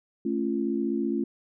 sine chord, A augmented, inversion none, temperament just, 220 / 275 / 343.8 Hz, A3 / C#4 / E#4, 0 / -14 / -27 cents, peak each -29 dBFS, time 0.25-1.24 s, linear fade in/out 5 ms, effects none

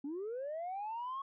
sine linear sweep, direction up, 269.1 to 1108.7 Hz, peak -36 dBFS, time 0.04-1.22 s, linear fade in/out 5 ms, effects tanh soft clip ceiling -35 dBFS

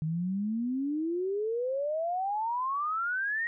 sine exponential sweep, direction up, 152.9 to 1896 Hz, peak -28 dBFS, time 0.02-3.47 s, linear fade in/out 0 ms, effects none

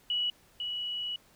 sine tone pair in turn, 2934 / 2934 Hz, F#7 / F#7, -15 / -15 cents, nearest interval unison, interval 0 cents, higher neither, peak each -27 / -32 dBFS, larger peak first, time 0.1-0.3 / 0.6-1.16 s, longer second, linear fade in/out 2 ms, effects pink hiss -62 dBFS RMS until 1.35 s

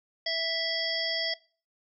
harmonic tone with a mistuned harmonic, 659.3 Hz, E5, in tune, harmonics 1 / 3 / 5 / 7 / 8, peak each -34 / -34 / -34 / -34 / -34 dBFS, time 0.26-1.34 s, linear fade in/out 5 ms, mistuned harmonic 7, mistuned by +30 cents, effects noise-tail reverb RT60 0.4 s tail -21 dB re dry

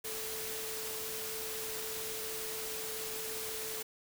sine tone in noise, 440 Hz, A4, in tune, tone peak -44 dBFS, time 0.04-3.83 s, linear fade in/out 10 ms, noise white, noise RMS -40 dBFS, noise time 0.04-3.83 s, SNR -7 dB, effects none

